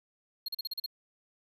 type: tone bursts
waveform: square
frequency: 4258 Hz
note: C8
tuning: 30 cents sharp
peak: -33 dBFS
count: 7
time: 0.46-0.862 s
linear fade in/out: 5 ms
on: 24 ms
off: 39 ms
effects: 12-bit